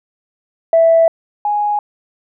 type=tone pair in turn; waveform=sine; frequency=659.3 / 830.7 Hz; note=E5 / G#5; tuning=0 / 0 cents; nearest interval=major third; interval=400 cents; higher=second; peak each=-6 / -13 dBFS; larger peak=first; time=0.73-1.08 / 1.45-1.79 s; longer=first; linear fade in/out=2 ms; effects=tanh soft clip ceiling -2 dBFS